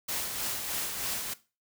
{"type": "noise with tremolo", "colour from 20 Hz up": "white", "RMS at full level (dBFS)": -32, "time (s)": [0.08, 1.34], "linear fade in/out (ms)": 10, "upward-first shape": "sine", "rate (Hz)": 3.2, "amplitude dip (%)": 40, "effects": ["noise-tail reverb RT60 0.3 s tail -17 dB re dry"]}